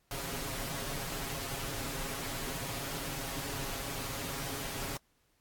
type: noise with comb filter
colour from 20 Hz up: pink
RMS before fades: -38 dBFS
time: 0.11-4.97 s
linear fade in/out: 2 ms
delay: 7.3 ms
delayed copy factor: +0.7
effects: pink hiss -73 dBFS RMS until 5.4 s + AAC 64 kbps